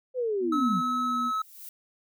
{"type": "linear sweep", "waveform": "sine", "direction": "down", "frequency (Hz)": [521, 155.56], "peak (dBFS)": -25, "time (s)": [0.14, 0.82], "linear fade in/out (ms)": 50}
{"type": "tone with pitch glide", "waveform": "sine", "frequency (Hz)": [246.9, 242], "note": ["B3", "B3"], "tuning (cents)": [0, -35], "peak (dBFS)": -31, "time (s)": [0.4, 1.32], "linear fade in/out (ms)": 50, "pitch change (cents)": -35, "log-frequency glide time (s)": [1.04, 1.17]}
{"type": "tone", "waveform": "triangle", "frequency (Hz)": 1292, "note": "E6", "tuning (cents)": -35, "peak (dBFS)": -24, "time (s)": [0.52, 1.42], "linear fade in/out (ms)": 5}
{"type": "noise with exponential growth", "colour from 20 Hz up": "violet", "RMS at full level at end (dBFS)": -40, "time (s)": [1.04, 1.69], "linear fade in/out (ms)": 2, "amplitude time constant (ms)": 140}
{"effects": []}